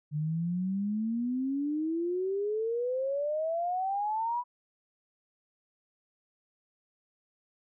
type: exponential sweep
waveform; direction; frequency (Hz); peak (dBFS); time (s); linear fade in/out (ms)
sine; up; 146.83 to 990; -28; 0.11-4.44; 50
effects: none